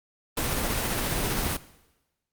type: noise with tremolo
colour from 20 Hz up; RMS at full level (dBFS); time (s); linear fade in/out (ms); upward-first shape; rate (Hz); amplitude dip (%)
pink; -26; 0.37-1.57; 5; sine; 15; 25
effects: noise-tail reverb RT60 1.0 s tail -18 dB re dry + Opus 24 kbps